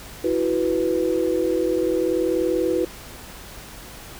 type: chord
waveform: sine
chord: E suspended second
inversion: none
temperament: equal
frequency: 329.6 / 370 / 493.9 Hz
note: E4 / F#4 / B4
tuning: 0 / 0 / 0 cents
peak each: -23 dBFS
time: 0.24-2.85 s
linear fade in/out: 5 ms
effects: added 50 Hz sine -47 dBFS peak until 4.19 s + pink hiss -40 dBFS RMS until 4.19 s